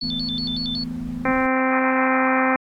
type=tone with vibrato; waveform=sine; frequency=3951 Hz; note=B7; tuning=in tune; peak=-25 dBFS; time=0.01-0.84 s; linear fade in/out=5 ms; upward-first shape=square; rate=5.4 Hz; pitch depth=190 cents each way
type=chord; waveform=sine; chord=E suspended fourth; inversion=none; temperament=equal; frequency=164.81 / 220 / 246.9 Hz; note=E3 / A3 / B3; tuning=0 / 0 / 0 cents; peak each=-33 / -33 / -28 dBFS; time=0.02-1.32 s; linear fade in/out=10 ms
type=noise; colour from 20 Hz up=brown; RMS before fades=-38 dBFS; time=0.03-1.47 s; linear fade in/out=5 ms
type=harmonic tone; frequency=260.6 Hz; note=C4; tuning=7 cents flat; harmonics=1 / 2 / 3 / 4 / 5 / 6 / 7 / 8 / 9; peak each=-21 / -24 / -26 / -27 / -28 / -29 / -29 / -30 / -31 dBFS; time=1.25-2.56 s; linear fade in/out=2 ms
effects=AAC 64 kbps